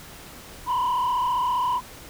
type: tone with frequency modulation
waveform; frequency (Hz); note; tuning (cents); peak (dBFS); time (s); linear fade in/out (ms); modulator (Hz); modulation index
sine; 991; B5; +6; -18; 0.66-1.81; 50; 35.1; 1.1
effects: tanh soft clip ceiling -20 dBFS + pink hiss -43 dBFS RMS until 2.09 s